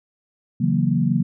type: chord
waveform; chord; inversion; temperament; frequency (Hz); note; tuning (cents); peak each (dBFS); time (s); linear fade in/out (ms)
sine; F# dominant seventh; second; equal with one note detuned; 138.59 / 163.68 / 185 / 233.1; C#3 / E3 / F#3 / A#3; 0 / -12 / 0 / 0; -22; 0.6-1.23; 10
effects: none